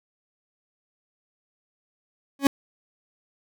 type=tone with exponential growth; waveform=40% pulse; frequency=277.2 Hz; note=C#4; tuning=in tune; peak=-10 dBFS; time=2.39-2.47 s; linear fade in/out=2 ms; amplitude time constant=16 ms; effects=none